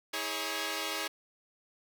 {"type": "chord", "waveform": "5% pulse", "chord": "C# minor", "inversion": "first", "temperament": "equal with one note detuned", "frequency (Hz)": [321.5, 415.3, 554.4], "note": ["E4", "G#4", "C#5"], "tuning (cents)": [-43, 0, 0], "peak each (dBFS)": -26, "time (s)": [0.13, 1.08], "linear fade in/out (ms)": 10, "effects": []}